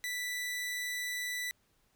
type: tone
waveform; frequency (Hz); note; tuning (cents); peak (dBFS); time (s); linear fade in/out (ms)
sawtooth; 1975.5; B6; 0; -31; 0.04-1.51; 0
effects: pink hiss -72 dBFS RMS until 1.95 s